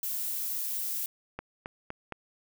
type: noise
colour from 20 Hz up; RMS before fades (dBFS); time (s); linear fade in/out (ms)
violet; -33; 0.03-1.06; 2
type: clicks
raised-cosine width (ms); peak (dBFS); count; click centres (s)
0.5; -21; 4; 1.39 / 1.659 / 1.904 / 2.123
effects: none